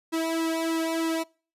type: tone with flanger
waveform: sawtooth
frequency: 326.5 Hz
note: E4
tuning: 17 cents flat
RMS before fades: -27 dBFS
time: 0.12-1.24 s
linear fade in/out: 20 ms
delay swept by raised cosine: 1.7 to 2.45 ms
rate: 3.2 Hz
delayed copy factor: -1
effects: noise-tail reverb RT60 0.4 s tail -26 dB re dry + resampled to 32000 Hz